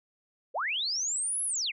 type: linear two-way sweep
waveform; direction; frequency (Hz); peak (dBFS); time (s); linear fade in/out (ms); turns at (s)
sine; up then down; 418.6 to 11120 to 1966; -28; 0.54-1.72; 20; 1.44
effects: none